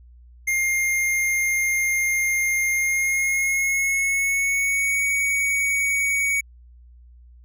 square tone with pitch glide, 2119 to 2245 Hz, C7 to C#7, +21 to +21 cents, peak -20 dBFS, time 0.47-6.41 s, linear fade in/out 10 ms, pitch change +100 cents, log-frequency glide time 2.72-5.07 s, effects added 60 Hz sine -45 dBFS peak until 7.44 s

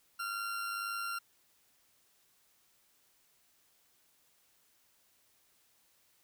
40% pulse tone with amplitude modulation, 1381 Hz, F6, 20 cents flat, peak -33 dBFS, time 0.19-1.19 s, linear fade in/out 10 ms, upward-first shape sine, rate 102 Hz, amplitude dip 40%, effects white hiss -70 dBFS RMS until 6.23 s

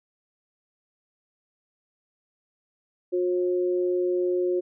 sine tone pair together, 359.3 / 538.3 Hz, F4 / C5, +49 / +49 cents, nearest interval perfect fifth, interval 700 cents, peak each -22 / -31 dBFS, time 3.12-4.61 s, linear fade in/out 20 ms, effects none

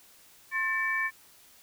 sine tone cluster, 1066 / 1781 / 2291 Hz, C6 / A6 / D7, +32 / +21 / -44 cents, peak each -35 / -28 / -32 dBFS, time 0.51-1.11 s, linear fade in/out 50 ms, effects white hiss -57 dBFS RMS until 1.62 s

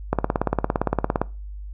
click train, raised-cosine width 1 ms, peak -5 dBFS, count 20, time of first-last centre 0.13-1.216 s, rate 17.5 Hz, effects noise-tail reverb RT60 0.3 s tail -21 dB re dry + added 50 Hz sine -32 dBFS peak until 1.73 s

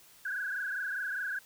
sine tone with frequency modulation, 1568 Hz, G6, in tune, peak -32 dBFS, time 0.25-1.39 s, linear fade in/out 5 ms, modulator 24.9 Hz, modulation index 3.8, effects white hiss -58 dBFS RMS until 1.45 s

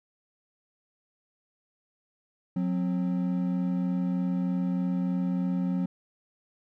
triangle tone pair together, 181.54 / 264.8 Hz, F#3 / C4, -33 / +21 cents, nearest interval perfect fifth, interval 654 cents, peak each -24 / -30 dBFS, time 2.56-5.86 s, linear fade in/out 5 ms, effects none

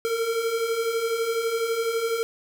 square beating tone pair, 447.6 / 459.6 Hz, A4 / A#4, +30 / -25 cents, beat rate 12 Hz, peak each -32 / -25 dBFS, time 0.05-2.23 s, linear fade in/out 0 ms, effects 8-bit

